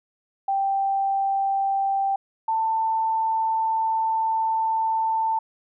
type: tone pair in turn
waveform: sine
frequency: 784 / 891 Hz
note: G5 / A5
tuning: 0 / +22 cents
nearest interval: major second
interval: 222 cents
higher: second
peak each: -20 dBFS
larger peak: neither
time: 0.48-2.16 / 2.48-5.39 s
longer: second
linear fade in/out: 5 ms
effects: none